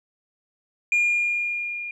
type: tone with level ramp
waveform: sine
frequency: 2417 Hz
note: D7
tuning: 49 cents sharp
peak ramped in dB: -14 to -30 dBFS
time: 0.92-1.91 s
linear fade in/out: 2 ms
effects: tanh soft clip ceiling -16 dBFS